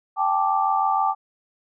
sine chord, G suspended second, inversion none, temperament equal with one note detuned, 784 / 870.4 / 1174.7 Hz, G5 / A5 / D6, 0 / -19 / 0 cents, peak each -22 / -23 / -23 dBFS, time 0.16-1.15 s, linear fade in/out 50 ms, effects none

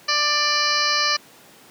harmonic tone, 591 Hz, D5, 11 cents sharp, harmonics 1 / 2 / 3 / 4 / 5 / 7 / 8 / 9 / 10, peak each -33 / -24 / -25 / -27 / -30 / -25 / -25 / -27 / -31 dBFS, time 0.08-1.17 s, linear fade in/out 10 ms, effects pink hiss -48 dBFS RMS until 1.7 s + high-pass 200 Hz 12 dB/octave

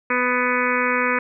harmonic tone, 248.6 Hz, B3, 12 cents sharp, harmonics 1 / 2 / 4 / 5 / 6 / 7 / 8 / 9 / 10, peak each -27 / -25 / -26 / -26 / -26 / -27 / -28 / -26 / -30 dBFS, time 0.1-1.19 s, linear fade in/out 5 ms, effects none

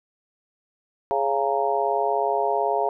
harmonic tone with a mistuned harmonic, 138.59 Hz, C#3, in tune, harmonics 3 / 4 / 5 / 6 / 7, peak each -26 / -28 / -24 / -29 / -27 dBFS, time 1.11-2.89 s, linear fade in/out 0 ms, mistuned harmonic 7, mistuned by -75 cents, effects none

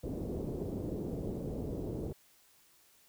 white low-pass noise, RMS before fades -38 dBFS, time 0.03-2.13 s, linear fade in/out 10 ms, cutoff 440 Hz, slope 24 dB/octave, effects white hiss -65 dBFS RMS until 3.08 s

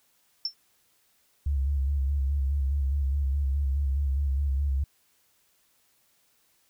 sine tone with exponential decay, 5380 Hz, E8, 34 cents sharp, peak -22 dBFS, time 0.45-0.54 s, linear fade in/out 2 ms, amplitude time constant 19 ms
sine tone with vibrato, 69.3 Hz, C#2, in tune, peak -23 dBFS, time 1.46-4.84 s, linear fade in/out 5 ms, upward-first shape square, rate 4.8 Hz, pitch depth 51 cents each way
effects white hiss -67 dBFS RMS until 6.69 s

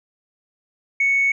sine tone, 2217 Hz, C#7, in tune, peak -14 dBFS, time 1-1.32 s, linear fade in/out 5 ms, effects tanh soft clip ceiling -11 dBFS

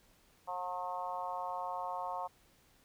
harmonic tone, 180 Hz, F#3, 47 cents flat, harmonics 3 / 4 / 5 / 6 / 7, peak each -46 / -41 / -40 / -42 / -52 dBFS, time 0.47-2.28 s, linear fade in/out 20 ms, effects pink hiss -67 dBFS RMS until 2.84 s

